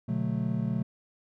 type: chord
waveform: triangle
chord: B minor seventh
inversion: none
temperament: equal with one note detuned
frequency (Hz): 123.47 / 146.83 / 183.4 / 220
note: B2 / D3 / F#3 / A3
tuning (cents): 0 / 0 / -15 / 0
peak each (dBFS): -30 / -32 / -30 / -30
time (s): 0.08-0.83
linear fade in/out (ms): 10
effects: none